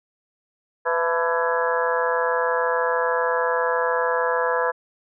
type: harmonic tone with a mistuned harmonic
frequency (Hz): 166.8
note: E3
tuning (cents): +21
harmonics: 3 / 4 / 5 / 6 / 7 / 8 / 9 / 10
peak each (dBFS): -23 / -29 / -31 / -25 / -34 / -30 / -36 / -27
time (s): 0.85-4.72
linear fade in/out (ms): 20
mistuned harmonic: 5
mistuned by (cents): +94
effects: none